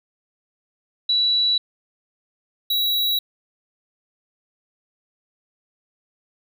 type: tone pair in turn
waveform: sine / square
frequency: 3933 / 3892 Hz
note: B7 / B7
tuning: -8 / -26 cents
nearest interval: unison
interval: 18 cents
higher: first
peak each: -16 / -19 dBFS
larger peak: first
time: 1.09-1.58 / 2.7-3.19 s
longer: neither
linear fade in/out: 5 ms
effects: none